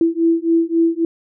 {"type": "beating tone pair", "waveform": "sine", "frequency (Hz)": [330, 333.7], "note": ["E4", "E4"], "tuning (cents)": [2, 21], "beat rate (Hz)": 3.7, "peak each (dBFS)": -16, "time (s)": [0.01, 1.05], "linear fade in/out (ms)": 2, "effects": []}